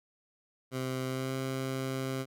15% pulse tone with pitch glide, 130 to 132.35 Hz, C3 to C3, -11 to +20 cents, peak -26 dBFS, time 0.71-2.26 s, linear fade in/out 50 ms, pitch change +31 cents, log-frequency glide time 1.06-1.34 s, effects none

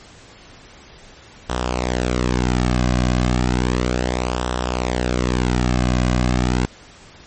sawtooth tone with flanger, 61.74 Hz, B1, in tune, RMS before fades -19 dBFS, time 1.49-6.66 s, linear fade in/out 10 ms, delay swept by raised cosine 0.44 to 2.24 ms, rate 0.33 Hz, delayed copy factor -0.65, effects pink hiss -44 dBFS RMS until 7.26 s + MP3 32 kbps

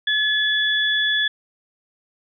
sine tone pair together, 1713 / 3426 Hz, A6 / A7, -47 / -47 cents, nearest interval octave, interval 1200 cents, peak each -20 dBFS, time 0.07-1.28 s, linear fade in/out 5 ms, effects none

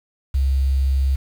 sine tone, 67.3 Hz, C2, 49 cents sharp, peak -15 dBFS, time 0.34-1.16 s, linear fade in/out 10 ms, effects 7-bit

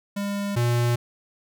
square tone pair in turn, 201.5 / 119.81 Hz, G3 / A#2, +48 / +48 cents, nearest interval major sixth, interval 900 cents, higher first, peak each -26 / -20 dBFS, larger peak second, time 0.16-0.56 / 0.56-0.96 s, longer neither, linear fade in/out 10 ms, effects none

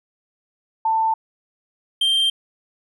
sine / triangle tone pair in turn, 890 / 3162 Hz, A5 / G7, +20 / +14 cents, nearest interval octave + minor seventh, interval 2194 cents, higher second, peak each -16 / -14 dBFS, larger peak second, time 0.85-1.14 / 2.01-2.3 s, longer neither, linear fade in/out 5 ms, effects none

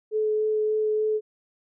sine tone with vibrato, 430 Hz, A4, 40 cents flat, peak -21 dBFS, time 0.11-1.21 s, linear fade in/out 50 ms, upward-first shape sine, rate 3.4 Hz, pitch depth 8 cents each way, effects none

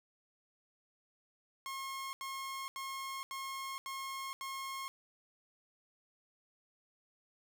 sawtooth tone bursts, 1078 Hz, C#6, 49 cents flat, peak -36 dBFS, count 6, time 1.66-4.88 s, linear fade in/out 0 ms, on 470 ms, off 80 ms, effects none

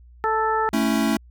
harmonic tone, 440 Hz, A4, in tune, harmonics 1 / 2 / 3 / 4, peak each -25 / -22 / -24 / -30 dBFS, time 0.24-0.69 s, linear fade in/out 0 ms
square chord, A major, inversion none, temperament equal, 220 / 277.2 / 329.6 Hz, A3 / C#4 / E4, 0 / 0 / 0 cents, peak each -22 / -24 / -27 dBFS, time 0.73-1.17 s, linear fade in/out 5 ms
effects added 60 Hz sine -45 dBFS peak until 1.3 s

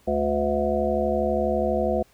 harmonic tone, 72.2 Hz, D2, 29 cents flat, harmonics 1 / 3 / 5 / 7 / 9 / 10, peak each -31 / -28 / -28 / -26 / -26 / -30 dBFS, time 0.07-2.03 s, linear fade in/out 10 ms, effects pink hiss -59 dBFS RMS until 2.13 s

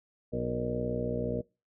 harmonic tone with a mistuned harmonic, 60.8 Hz, B1, 26 cents flat, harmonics 1 / 2 / 3 / 4 / 5 / 6 / 7 / 8 / 9 / 10, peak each -42 / -37 / -39 / -36 / -46 / -41 / -46 / -34 / -44 / -38 dBFS, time 0.32-1.42 s, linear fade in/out 20 ms, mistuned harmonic 8, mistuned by -51 cents, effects noise-tail reverb RT60 0.3 s tail -25 dB re dry

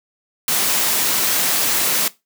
white noise, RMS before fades -18 dBFS, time 0.48-2.08 s, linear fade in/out 2 ms, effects noise-tail reverb RT60 0.2 s tail -18 dB re dry + high-pass 150 Hz 12 dB/octave

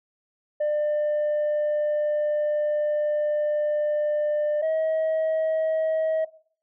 sine tone pair in turn, 598 / 636.3 Hz, D5 / D#5, +31 / +39 cents, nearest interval minor second, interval 108 cents, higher second, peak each -19 / -19 dBFS, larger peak neither, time 0.6-4.62 / 4.62-6.25 s, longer first, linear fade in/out 10 ms, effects noise-tail reverb RT60 0.5 s tail -18 dB re dry + tanh soft clip ceiling -20 dBFS

